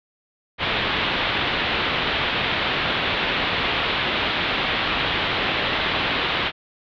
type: low-pass noise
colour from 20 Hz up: white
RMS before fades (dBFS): -23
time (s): 0.58-6.52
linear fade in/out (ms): 50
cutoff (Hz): 3700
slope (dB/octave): 48
effects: none